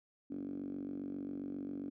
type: tone with band-pass filter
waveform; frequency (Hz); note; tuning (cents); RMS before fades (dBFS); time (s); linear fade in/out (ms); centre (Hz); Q
5% pulse; 47.45; F#1; +44; -42; 0.3-1.9; 10; 270; 9.4
effects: none